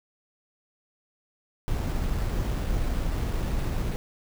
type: noise with sample-and-hold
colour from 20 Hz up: brown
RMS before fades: -27 dBFS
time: 1.68-3.96 s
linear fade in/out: 0 ms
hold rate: 6300 Hz
effects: none